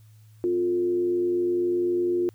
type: tone with frequency modulation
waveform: sine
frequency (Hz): 353.4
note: F4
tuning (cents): +21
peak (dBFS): -21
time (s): 0.44-2.29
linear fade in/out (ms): 0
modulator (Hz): 92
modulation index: 0.35
effects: added 108 Hz sine -49 dBFS peak until 2.34 s + white hiss -65 dBFS RMS until 2.34 s